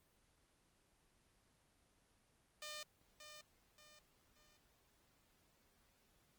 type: tone with echo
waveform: 5% pulse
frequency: 604 Hz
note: D5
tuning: 48 cents sharp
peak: -36 dBFS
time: 2.62-2.83 s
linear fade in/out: 2 ms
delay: 580 ms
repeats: 3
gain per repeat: -8 dB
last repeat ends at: 4.57 s
effects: pink hiss -75 dBFS RMS until 6.38 s + Opus 24 kbps